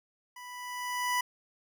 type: tone with level ramp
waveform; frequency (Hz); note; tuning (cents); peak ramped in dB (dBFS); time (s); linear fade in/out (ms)
25% pulse; 987.8; B5; 0; -41 to -22; 0.36-1.21; 5
effects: none